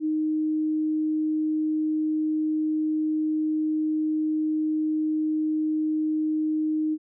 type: tone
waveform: sine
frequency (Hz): 310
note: D#4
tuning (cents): -6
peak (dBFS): -22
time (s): 0-6.98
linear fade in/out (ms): 50
effects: none